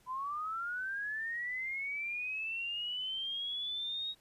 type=linear sweep; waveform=sine; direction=up; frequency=996 to 3791 Hz; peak=-35 dBFS; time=0.06-4.15 s; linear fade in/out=50 ms; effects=pink hiss -67 dBFS RMS until 4.2 s + resampled to 32000 Hz